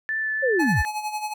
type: tone with vibrato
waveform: sine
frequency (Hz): 1754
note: A6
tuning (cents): -6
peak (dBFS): -23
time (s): 0.09-0.85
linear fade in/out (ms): 0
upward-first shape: triangle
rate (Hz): 3.1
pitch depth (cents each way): 13
type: linear sweep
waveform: sine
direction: down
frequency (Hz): 561 to 42.71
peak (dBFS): -19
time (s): 0.42-0.83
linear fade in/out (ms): 20
type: tone with tremolo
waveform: square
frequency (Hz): 849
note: G#5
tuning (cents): +38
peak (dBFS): -25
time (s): 0.59-1.34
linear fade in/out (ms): 10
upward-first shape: sine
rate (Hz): 11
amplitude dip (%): 65
effects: none